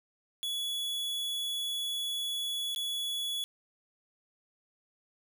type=tone with dropouts; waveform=45% pulse; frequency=3392 Hz; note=G#7; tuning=36 cents sharp; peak=-32 dBFS; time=0.43-3.44 s; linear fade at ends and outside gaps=0 ms; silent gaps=2.748-2.761 s; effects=none